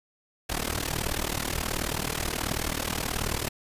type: noise with amplitude modulation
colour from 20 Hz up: pink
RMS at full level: -26 dBFS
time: 0.49-3.49 s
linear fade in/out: 10 ms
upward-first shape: sine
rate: 38.6 Hz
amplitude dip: 90%
effects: resampled to 32000 Hz